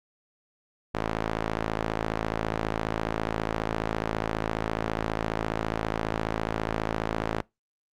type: tone with band-pass filter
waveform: sawtooth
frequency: 54.7 Hz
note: A1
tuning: 9 cents flat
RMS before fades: -30 dBFS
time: 0.94-7.42 s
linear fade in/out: 10 ms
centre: 880 Hz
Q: 0.55
effects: noise-tail reverb RT60 0.2 s tail -23 dB re dry + Opus 48 kbps